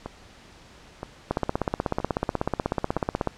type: two click trains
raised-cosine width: 1 ms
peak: -18 / -9 dBFS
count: 4 / 33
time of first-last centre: 0.06-2.973 / 1.31-3.273 s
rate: 1.03 / 16.3 Hz
effects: pink hiss -50 dBFS RMS until 3.37 s + low-pass 6000 Hz 12 dB/octave